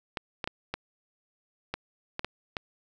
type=clicks; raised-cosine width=0.3 ms; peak=-15 dBFS; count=8; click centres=0.172 / 0.442 / 0.475 / 0.74 / 1.74 / 2.194 / 2.246 / 2.568 s; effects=none